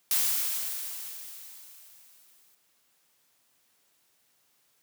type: noise with exponential decay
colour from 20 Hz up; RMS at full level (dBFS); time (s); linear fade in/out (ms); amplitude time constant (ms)
blue; -24; 0.11-2.55; 1; 530
effects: white hiss -69 dBFS RMS until 4.82 s + high-pass 100 Hz 12 dB/octave

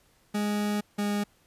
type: tone pair in turn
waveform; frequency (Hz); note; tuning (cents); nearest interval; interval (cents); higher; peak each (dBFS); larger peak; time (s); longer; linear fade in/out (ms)
40% pulse; 207.7 / 205.4; G#3 / G#3; 0 / -19; unison; 19; first; -25; neither; 0.34-0.81 / 0.98-1.24; first; 10
effects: pink hiss -64 dBFS RMS until 1.46 s + resampled to 32000 Hz

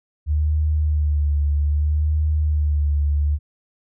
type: tone with vibrato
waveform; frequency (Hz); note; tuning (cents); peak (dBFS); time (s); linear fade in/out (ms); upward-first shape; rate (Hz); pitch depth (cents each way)
sine; 74.7; D2; +30; -16; 0.26-3.39; 50; sine; 0.63; 46
effects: none

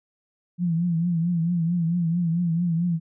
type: tone with vibrato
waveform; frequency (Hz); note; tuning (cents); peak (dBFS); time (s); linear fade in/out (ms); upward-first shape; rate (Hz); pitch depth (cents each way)
sine; 170; F3; -46; -20; 0.58-3; 50; triangle; 4.5; 94
effects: none

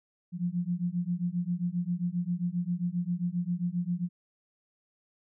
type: beating tone pair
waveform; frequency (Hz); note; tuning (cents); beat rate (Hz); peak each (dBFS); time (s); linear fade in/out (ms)
sine; 172.1 / 179.6; F3 / F3; -25 / +49; 7.5; -31; 0.32-4.09; 50
effects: none

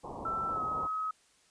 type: low-pass noise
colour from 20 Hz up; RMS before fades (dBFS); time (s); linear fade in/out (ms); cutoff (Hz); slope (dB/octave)
white; -42; 0.03-0.88; 20; 1100; 96
type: tone with pitch glide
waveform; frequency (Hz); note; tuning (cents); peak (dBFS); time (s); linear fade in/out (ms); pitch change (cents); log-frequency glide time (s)
sine; 1331 to 1273.8; E6 to D#6; +16 to +40; -31; 0.25-1.11; 5; -76; 0.51-0.62
effects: white hiss -66 dBFS RMS until 1.5 s + resampled to 22050 Hz

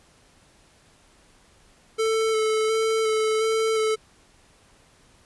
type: tone with vibrato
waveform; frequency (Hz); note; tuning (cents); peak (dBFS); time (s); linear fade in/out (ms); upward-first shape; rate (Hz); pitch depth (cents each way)
square; 440; A4; 0; -21; 1.98-3.96; 20; square; 1.4; 14
effects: pink hiss -57 dBFS RMS until 5.25 s + resampled to 24000 Hz

